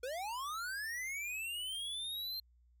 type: linear sweep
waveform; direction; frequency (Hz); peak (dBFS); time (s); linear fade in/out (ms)
square; up; 471.2 to 4186; -39; 0.03-2.4; 5
effects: added 60 Hz sine -64 dBFS peak until 2.8 s